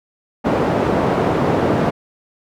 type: band-pass noise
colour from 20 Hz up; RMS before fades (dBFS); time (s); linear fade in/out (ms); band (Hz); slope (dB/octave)
white; -17; 0.44-1.91; 20; 110 to 580; 12
effects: none